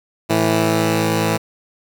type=tone pair together; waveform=10% pulse; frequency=109.79 / 164.5 Hz; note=A2 / E3; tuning=-3 / -3 cents; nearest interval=perfect fifth; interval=700 cents; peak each=-10 dBFS; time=0.29-1.38 s; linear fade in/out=20 ms; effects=7-bit